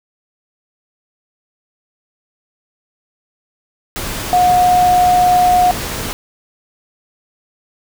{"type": "tone in noise", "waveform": "sine", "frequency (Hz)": 722, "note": "F#5", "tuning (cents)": -43, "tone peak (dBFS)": -8, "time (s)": [4.33, 5.71], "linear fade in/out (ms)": 0, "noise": "pink", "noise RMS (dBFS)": -23, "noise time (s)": [3.96, 6.13], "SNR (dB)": 12, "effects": []}